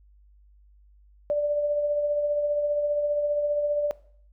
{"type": "tone with tremolo", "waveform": "sine", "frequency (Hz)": 587.3, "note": "D5", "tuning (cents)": 0, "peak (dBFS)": -20, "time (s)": [1.3, 3.91], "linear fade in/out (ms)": 0, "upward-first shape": "triangle", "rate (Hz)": 15, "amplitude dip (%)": 40, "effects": ["noise-tail reverb RT60 0.6 s tail -20 dB re dry", "added 50 Hz sine -53 dBFS peak until 4.32 s"]}